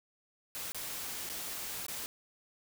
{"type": "noise with dropouts", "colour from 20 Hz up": "white", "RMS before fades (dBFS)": -40, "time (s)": [0.55, 2.06], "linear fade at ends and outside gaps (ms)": 0, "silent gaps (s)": [[0.72, 0.746], [1.291, 1.298], [1.865, 1.883]], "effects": []}